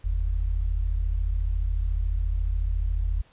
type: tone pair together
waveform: sine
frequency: 43.65 / 77.78 Hz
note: F1 / D#2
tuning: 0 / 0 cents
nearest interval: minor seventh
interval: 1000 cents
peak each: -23 / -29 dBFS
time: 0.04-3.22 s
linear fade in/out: 10 ms
effects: pink hiss -59 dBFS RMS until 3.32 s + resampled to 8000 Hz